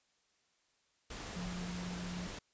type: tone in noise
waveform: sine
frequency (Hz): 178.1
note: F3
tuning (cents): +34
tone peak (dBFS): -40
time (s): 1.36-2.27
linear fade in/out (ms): 5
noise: pink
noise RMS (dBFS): -45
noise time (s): 1.1-2.39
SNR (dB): +2
effects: white hiss -75 dBFS RMS until 2.53 s + resampled to 16000 Hz